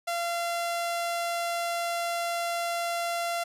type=tone; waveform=sawtooth; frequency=686 Hz; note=F5; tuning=31 cents flat; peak=-24 dBFS; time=0.07-3.44 s; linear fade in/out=10 ms; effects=resampled to 32000 Hz